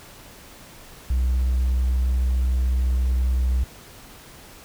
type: tone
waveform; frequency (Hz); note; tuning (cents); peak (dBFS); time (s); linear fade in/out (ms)
triangle; 63.1; B1; +38; -15; 1.1-3.64; 5
effects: tanh soft clip ceiling -13 dBFS + pink hiss -45 dBFS RMS until 4.64 s